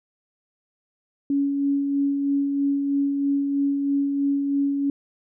sine tone with tremolo, 280.4 Hz, C#4, 20 cents sharp, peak -18 dBFS, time 1.3-4.9 s, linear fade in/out 2 ms, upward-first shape sine, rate 3.1 Hz, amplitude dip 35%, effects none

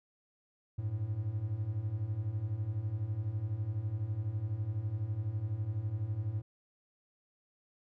triangle beating tone pair, 98.1 / 110.1 Hz, G2 / A2, +2 / +2 cents, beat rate 12 Hz, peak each -36 / -32 dBFS, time 0.78-6.42 s, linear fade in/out 10 ms, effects none

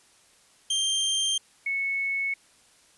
sawtooth / sine tone pair in turn, 3168 / 2204 Hz, G7 / C#7, +18 / -11 cents, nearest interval tritone, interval 629 cents, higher first, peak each -20 / -25 dBFS, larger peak first, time 0.7-1.38 / 1.66-2.34 s, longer neither, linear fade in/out 5 ms, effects white hiss -59 dBFS RMS until 2.97 s + resampled to 24000 Hz

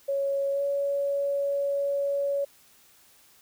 sine tone with pitch glide, 554.4 to 562.1 Hz, C#5 to C#5, 0 to +24 cents, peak -24 dBFS, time 0.08-2.45 s, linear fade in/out 10 ms, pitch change +24 cents, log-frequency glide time 0.52-0.61 s, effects white hiss -58 dBFS RMS until 3.41 s

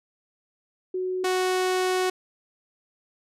sine / sawtooth tone pair in turn, 369.6 / 369.6 Hz, F#4 / F#4, -2 / -2 cents, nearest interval unison, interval 0 cents, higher neither, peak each -25 / -18 dBFS, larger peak second, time 0.94-1.24 / 1.24-2.1 s, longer second, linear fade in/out 5 ms, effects low-pass 11000 Hz 12 dB/octave

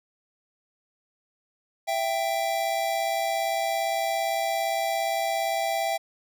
square tone pair together, 666.5 / 784 Hz, E5 / G5, +19 / 0 cents, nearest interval minor third, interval 281 cents, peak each -28 dBFS, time 1.87-5.98 s, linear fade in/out 20 ms, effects none

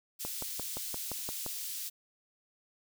white high-pass noise, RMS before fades -39 dBFS, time 0.19-1.9 s, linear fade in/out 20 ms, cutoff 3600 Hz, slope 12 dB/octave
click train, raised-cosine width 1 ms, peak -25 dBFS, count 8, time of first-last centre 0.25-1.463 s, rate 5.77 Hz
effects none

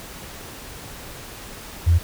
sine tone, 84.9 Hz, F2, 48 cents flat, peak -12 dBFS, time 1.86-1.99 s, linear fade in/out 20 ms, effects pink hiss -38 dBFS RMS until 2.03 s

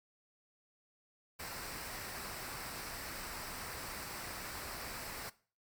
pink noise with comb filter, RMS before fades -44 dBFS, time 1.39-5.3 s, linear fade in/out 10 ms, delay 0.3 ms, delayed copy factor -0.5, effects noise-tail reverb RT60 0.4 s tail -19 dB re dry + MP3 96 kbps

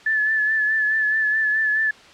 sine tone with vibrato, 1738 Hz, A6, 22 cents flat, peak -17 dBFS, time 0.06-1.91 s, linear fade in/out 5 ms, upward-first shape sine, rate 4.7 Hz, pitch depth 33 cents each way, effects white hiss -46 dBFS RMS until 2.13 s + low-pass 4000 Hz 12 dB/octave

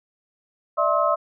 sine tone cluster, 595 / 660 / 1064 / 1284 Hz, D5 / E5 / C6 / E6, +22 / +2 / +29 / -46 cents, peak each -23 dBFS, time 0.77-1.16 s, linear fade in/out 20 ms, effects none

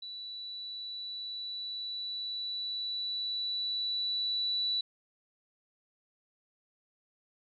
sine tone with level ramp, 3951 Hz, B7, in tune, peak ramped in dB -40 to -28 dBFS, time 0.02-4.81 s, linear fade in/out 5 ms, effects none

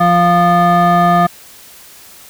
sine tone with frequency modulation, 698.5 Hz, F5, in tune, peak -5 dBFS, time 0-1.27 s, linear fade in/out 10 ms, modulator 525 Hz, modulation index 1.2, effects tanh soft clip ceiling -6 dBFS + white hiss -39 dBFS RMS until 2.29 s

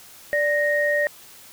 sine tone pair together, 586.8 / 1864.7 Hz, D5 / A#6, -2 / 0 cents, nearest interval octave + minor sixth, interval 2002 cents, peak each -21 dBFS, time 0.33-1.07 s, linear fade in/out 0 ms, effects white hiss -46 dBFS RMS until 1.52 s

